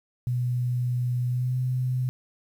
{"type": "tone with pitch glide", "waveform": "sine", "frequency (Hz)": [123.47, 127.23], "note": ["B2", "C3"], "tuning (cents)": [0, -48], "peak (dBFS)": -23, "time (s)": [0.27, 2.09], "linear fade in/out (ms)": 0, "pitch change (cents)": 52, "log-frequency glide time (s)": [1.27, 1.56], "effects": ["9-bit"]}